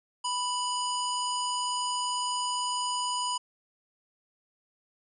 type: harmonic tone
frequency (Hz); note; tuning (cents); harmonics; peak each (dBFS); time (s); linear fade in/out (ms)
987.8; B5; 0; 1 / 3 / 5 / 7 / 9; -30 / -35 / -37 / -38 / -40; 0.24-3.38; 10
effects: none

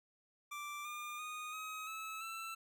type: tone with pitch steps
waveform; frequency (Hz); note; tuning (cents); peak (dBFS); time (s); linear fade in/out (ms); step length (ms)
25% pulse; 1174 / 1204.2 / 1235.2 / 1267 / 1299.6 / 1333.1; D6 / D6 / D#6 / D#6 / E6 / E6; -1 / +43 / -13 / +31 / -25 / +19; -39; 0.51-2.55; 10; 340
effects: none

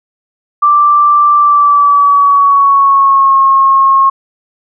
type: tone with pitch glide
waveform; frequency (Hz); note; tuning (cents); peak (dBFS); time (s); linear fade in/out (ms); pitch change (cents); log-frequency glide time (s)
sine; 1174.7 to 1083.4; D6 to C#6; 0 to -40; -4; 0.62-4.1; 10; -140; 1.37-3.37
effects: none

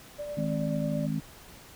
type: tone with tremolo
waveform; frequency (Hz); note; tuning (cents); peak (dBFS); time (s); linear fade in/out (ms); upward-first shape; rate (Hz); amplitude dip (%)
sine; 587.3; D5; 0; -32; 0.18-1.07; 20; triangle; 9.3; 40
type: harmonic tone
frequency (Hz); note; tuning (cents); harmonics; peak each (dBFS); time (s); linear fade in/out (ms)
53; G#1; +36; 3 / 4 / 5; -30 / -32 / -34; 0.37-1.2; 5
effects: pink hiss -50 dBFS RMS until 1.75 s

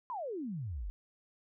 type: exponential sweep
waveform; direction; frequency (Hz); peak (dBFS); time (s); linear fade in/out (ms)
sine; down; 1046.5 to 42; -36; 0.1-0.9; 0
effects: none

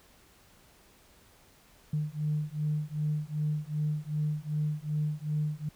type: beating tone pair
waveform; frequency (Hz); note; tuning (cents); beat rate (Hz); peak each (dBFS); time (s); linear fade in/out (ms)
sine; 150 / 152.6; D3 / D#3; +37 / -33; 2.6; -31 / -31; 1.93-5.69; 5
effects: tanh soft clip ceiling -21 dBFS + pink hiss -60 dBFS RMS until 5.75 s

